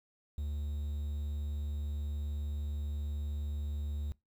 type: tone with quantisation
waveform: triangle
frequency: 73.42 Hz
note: D2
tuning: in tune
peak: -32 dBFS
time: 0.38-4.12 s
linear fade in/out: 0 ms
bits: 10
effects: noise-tail reverb RT60 0.2 s tail -22 dB re dry